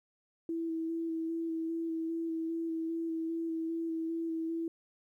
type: tone with vibrato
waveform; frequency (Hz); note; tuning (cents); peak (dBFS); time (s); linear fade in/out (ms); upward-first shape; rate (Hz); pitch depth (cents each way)
sine; 327.9; E4; -9; -32; 0.49-4.68; 2; square; 2.5; 15
effects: 12-bit